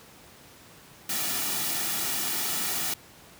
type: noise with comb filter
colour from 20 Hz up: white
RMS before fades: -29 dBFS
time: 1.09-2.94 s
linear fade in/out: 5 ms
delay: 1.9 ms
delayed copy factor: -0.55
effects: pink hiss -51 dBFS RMS until 3.39 s + high-pass 80 Hz 12 dB/octave